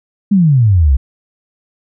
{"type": "exponential sweep", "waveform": "sine", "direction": "down", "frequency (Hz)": [211, 61.74], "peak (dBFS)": -6, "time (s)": [0.31, 0.97], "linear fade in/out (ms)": 10, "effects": []}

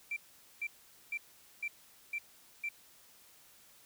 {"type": "tone bursts", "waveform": "sine", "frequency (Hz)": 2349, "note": "D7", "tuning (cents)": 0, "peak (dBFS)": -33, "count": 6, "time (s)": [0.11, 2.69], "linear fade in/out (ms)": 5, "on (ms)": 55, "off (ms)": 450, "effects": ["tanh soft clip ceiling -29 dBFS", "white hiss -61 dBFS RMS until 3.85 s"]}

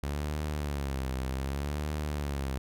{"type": "tone with vibrato", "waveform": "sawtooth", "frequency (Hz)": 70.1, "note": "C#2", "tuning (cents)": 20, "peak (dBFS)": -27, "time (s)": [0.03, 2.58], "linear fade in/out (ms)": 0, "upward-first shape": "sine", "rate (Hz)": 0.65, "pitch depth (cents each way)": 130, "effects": []}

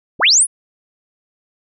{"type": "linear sweep", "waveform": "sine", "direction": "up", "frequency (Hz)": [30.87, 10548], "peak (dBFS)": -8, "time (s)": [0.19, 0.47], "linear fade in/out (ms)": 50, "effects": []}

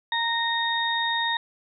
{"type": "harmonic tone", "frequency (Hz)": 927, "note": "A#5", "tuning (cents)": -10, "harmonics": [1, 2, 4], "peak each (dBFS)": [-27, -27, -27], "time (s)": [0.12, 1.37], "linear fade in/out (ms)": 2, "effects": []}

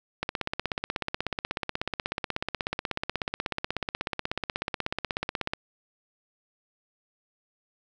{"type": "click train", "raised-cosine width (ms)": 0.3, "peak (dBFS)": -12, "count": 88, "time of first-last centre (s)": [0.23, 5.535], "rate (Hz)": 16.4, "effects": []}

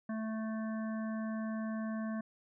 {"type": "harmonic tone", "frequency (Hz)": 220, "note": "A3", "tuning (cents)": 0, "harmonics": [1, 3, 5, 7, 8], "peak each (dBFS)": [-35, -45, -49, -52, -53], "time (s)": [0.09, 2.21], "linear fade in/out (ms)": 5, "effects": []}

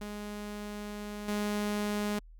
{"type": "tone with level steps", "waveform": "sawtooth", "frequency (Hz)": 207.7, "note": "G#3", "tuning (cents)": 0, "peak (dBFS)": [-34, -26], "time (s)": [0.01, 2.19], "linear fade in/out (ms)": 5, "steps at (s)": 1.28, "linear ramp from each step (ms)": 5, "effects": ["added 40 Hz sine -49 dBFS peak until 2.39 s", "Opus 48 kbps"]}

